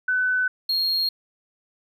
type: tone pair in turn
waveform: sine / triangle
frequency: 1505 / 4257 Hz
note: F#6 / C8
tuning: +29 / +29 cents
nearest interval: octave + tritone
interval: 1800 cents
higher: second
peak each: -19 dBFS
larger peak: neither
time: 0.08-0.48 / 0.69-1.09 s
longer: neither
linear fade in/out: 5 ms
effects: none